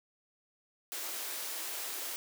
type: high-pass noise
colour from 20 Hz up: white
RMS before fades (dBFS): -39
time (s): 0.92-2.16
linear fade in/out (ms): 0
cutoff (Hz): 290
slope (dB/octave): 48
effects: none